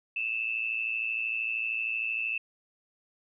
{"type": "tone with amplitude modulation", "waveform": "sine", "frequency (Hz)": 2637, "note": "E7", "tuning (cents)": 0, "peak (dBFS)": -25, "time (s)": [0.16, 2.38], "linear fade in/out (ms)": 5, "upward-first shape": "sine", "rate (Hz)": 113, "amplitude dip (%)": 75, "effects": []}